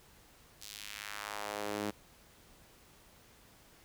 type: tone with high-pass filter sweep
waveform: sawtooth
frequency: 103.83 Hz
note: G#2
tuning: in tune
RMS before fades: -41 dBFS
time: 0.61-1.91 s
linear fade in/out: 10 ms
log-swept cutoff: 4800 to 250 Hz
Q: 1.2
effects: pink hiss -61 dBFS RMS until 3.84 s